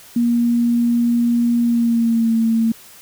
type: tone with pitch glide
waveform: sine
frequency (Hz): 237 to 226.4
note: A#3 to A3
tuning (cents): +29 to +50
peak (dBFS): -13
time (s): 0.16-2.72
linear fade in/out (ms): 5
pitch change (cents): -79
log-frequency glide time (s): 1.62-2.35
effects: white hiss -43 dBFS RMS until 3.01 s